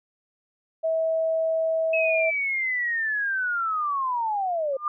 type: tone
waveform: sine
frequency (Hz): 647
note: E5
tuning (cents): -32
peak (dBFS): -21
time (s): 0.83-2.31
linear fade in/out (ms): 20
type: linear sweep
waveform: sine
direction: down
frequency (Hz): 2589 to 523.3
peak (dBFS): -23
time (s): 1.93-4.77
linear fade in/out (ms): 5
type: tone with exponential growth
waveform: sine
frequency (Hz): 1200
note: D6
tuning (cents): +37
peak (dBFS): -19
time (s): 4.73-4.88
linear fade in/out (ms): 2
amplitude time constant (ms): 32
effects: none